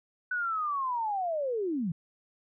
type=linear sweep; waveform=sine; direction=down; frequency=1500 to 151.2 Hz; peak=-28 dBFS; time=0.31-1.92 s; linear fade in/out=5 ms; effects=none